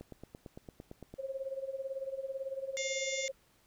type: click train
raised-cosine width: 2 ms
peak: -32 dBFS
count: 11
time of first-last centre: 0.01-1.14 s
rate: 8.85 Hz
type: tone with tremolo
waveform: sine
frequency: 537 Hz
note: C5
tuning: 45 cents sharp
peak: -33 dBFS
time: 1.18-3.32 s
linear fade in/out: 20 ms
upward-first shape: sine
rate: 18 Hz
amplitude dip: 80%
type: harmonic tone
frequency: 708 Hz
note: F5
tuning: 23 cents sharp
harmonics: 3 / 4 / 5 / 6 / 7 / 8 / 9 / 10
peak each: -38 / -49 / -42 / -53 / -51 / -45 / -45 / -43 dBFS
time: 2.77-3.28 s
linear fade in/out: 0 ms
effects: pink hiss -68 dBFS RMS until 3.66 s